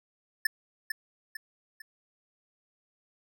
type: tone with echo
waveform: square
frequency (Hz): 1760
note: A6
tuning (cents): 0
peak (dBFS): -22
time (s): 0.45-0.47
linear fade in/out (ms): 5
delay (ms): 450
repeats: 3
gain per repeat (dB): -7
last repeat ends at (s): 1.82
effects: none